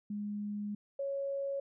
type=tone pair in turn; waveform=sine; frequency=206.8 / 553.8 Hz; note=G#3 / C#5; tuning=-7 / -2 cents; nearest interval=octave + perfect fourth; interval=1705 cents; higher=second; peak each=-35 / -33 dBFS; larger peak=second; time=0.1-0.75 / 0.99-1.6 s; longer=first; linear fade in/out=5 ms; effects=none